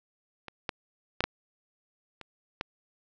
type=clicks; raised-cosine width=0.3 ms; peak=-24 / -14 / -10 / -9 / -27 / -15 dBFS; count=6; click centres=0.483 / 0.692 / 1.206 / 1.24 / 2.213 / 2.611 s; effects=resampled to 16000 Hz + 8-bit